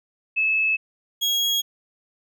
sine / 35% pulse tone pair in turn, 2602 / 3301 Hz, E7 / G#7, -23 / -11 cents, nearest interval major third, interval 412 cents, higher second, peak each -18 / -18 dBFS, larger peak neither, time 0.36-0.77 / 1.21-1.62 s, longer neither, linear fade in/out 20 ms, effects none

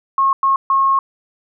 sine tone bursts at uneven times, 1085 Hz, C#6, 37 cents flat, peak -11 dBFS, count 3, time 0.18-0.33 / 0.43-0.56 / 0.7-0.99 s, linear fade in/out 2 ms, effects none

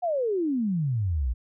sine exponential sweep, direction down, 740 to 55.5 Hz, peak -23 dBFS, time 0.02-1.34 s, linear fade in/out 20 ms, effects none

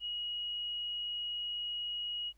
sine tone, 2898 Hz, F#7, 37 cents flat, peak -35 dBFS, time 0-2.33 s, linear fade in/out 50 ms, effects added 50 Hz sine -64 dBFS peak until 2.37 s + pink hiss -75 dBFS RMS until 2.37 s

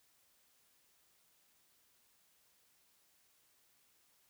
silence, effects white hiss -72 dBFS RMS until 4.29 s

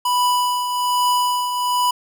square tone with tremolo, 987.8 Hz, B5, in tune, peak -15 dBFS, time 0.05-1.91 s, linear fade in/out 5 ms, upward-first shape triangle, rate 1.2 Hz, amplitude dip 55%, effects none

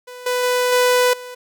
sawtooth tone with level steps, 496.7 Hz, B4, 10 cents sharp, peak -30 / -14 / -12 / -9 / -28 dBFS, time 0.07-1.35 s, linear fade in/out 10 ms, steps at 0.26 / 0.43 / 0.72 / 1.13 s, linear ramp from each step 5 ms, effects none

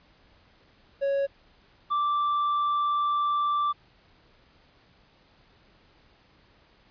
triangle tone pair in turn, 554.4 / 1171.8 Hz, C#5 / D6, 0 / -4 cents, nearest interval octave + minor second, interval 1296 cents, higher second, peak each -21 dBFS, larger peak neither, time 1.01-1.27 / 1.9-3.73 s, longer second, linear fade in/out 20 ms, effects pink hiss -60 dBFS RMS until 6.9 s + resampled to 11025 Hz

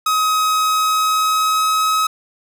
45% pulse tone with pitch glide, 1267 to 1276.5 Hz, D#6 to D#6, +31 to +44 cents, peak -14 dBFS, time 0.06-2.07 s, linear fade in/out 5 ms, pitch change +13 cents, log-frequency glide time 0.39-1.9 s, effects none

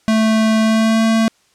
square tone with pitch glide, 220 to 223.8 Hz, A3 to A3, 0 to +30 cents, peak -12 dBFS, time 0.08-1.28 s, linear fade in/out 0 ms, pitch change +30 cents, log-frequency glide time 0.61-1.04 s, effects white hiss -57 dBFS RMS until 1.54 s + low-pass 8000 Hz 12 dB/octave

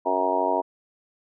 harmonic tone with a mistuned harmonic, 92.5 Hz, F#2, in tune, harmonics 3 / 4 / 5 / 6 / 7 / 8 / 9 / 10, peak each -32 / -30 / -30 / -33 / -26 / -31 / -31 / -25 dBFS, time 0.05-0.62 s, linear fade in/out 20 ms, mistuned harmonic 10, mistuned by +32 cents, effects none

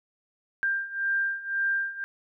sine beating tone pair, 1588 / 1589.9 Hz, G6 / G6, +22 / +24 cents, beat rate 1.9 Hz, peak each -30 / -27 dBFS, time 0.63-2.04 s, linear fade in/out 0 ms, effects none

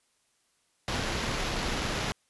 pink noise with sample-and-hold, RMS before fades -31 dBFS, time 0.88-2.12 s, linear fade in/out 0 ms, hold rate 8820 Hz, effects white hiss -71 dBFS RMS until 2.29 s + resampled to 24000 Hz

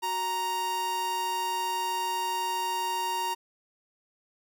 45% pulse tone pair together, 370 / 932.3 Hz, F#4 / A#5, 0 / 0 cents, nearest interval octave + major third, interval 1600 cents, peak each -40 / -28 dBFS, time 0.02-3.35 s, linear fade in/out 20 ms, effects none

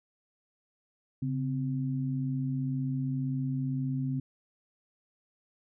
sine tone pair together, 137.36 / 259.3 Hz, C#3 / C4, -15 / -15 cents, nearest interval major seventh, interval 1100 cents, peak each -30 / -33 dBFS, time 1.22-4.2 s, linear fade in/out 5 ms, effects none

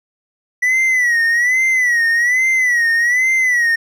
triangle tone with vibrato, 1956 Hz, B6, 17 cents flat, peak -10 dBFS, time 0.62-3.76 s, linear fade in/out 10 ms, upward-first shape sine, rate 1.2 Hz, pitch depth 110 cents each way, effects none

